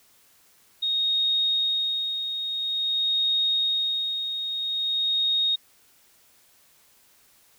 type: tone with tremolo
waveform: sine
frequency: 3729 Hz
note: A#7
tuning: in tune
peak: -20 dBFS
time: 0.82-5.56 s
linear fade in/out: 10 ms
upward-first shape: sine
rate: 0.49 Hz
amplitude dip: 55%
effects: white hiss -59 dBFS RMS until 7.58 s